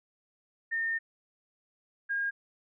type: tone pair in turn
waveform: sine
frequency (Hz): 1821 / 1622.3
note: A#6 / G#6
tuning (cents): -41 / -41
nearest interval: major second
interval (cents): 200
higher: first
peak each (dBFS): -28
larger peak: neither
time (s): 0.71-0.99 / 2.09-2.31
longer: first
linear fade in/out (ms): 20
effects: none